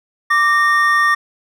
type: tone pair together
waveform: triangle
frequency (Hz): 1174.7 / 1842.3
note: D6 / A#6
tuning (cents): 0 / -21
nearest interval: minor sixth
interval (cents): 779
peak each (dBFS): -12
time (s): 0.3-1.15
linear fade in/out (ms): 10
effects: none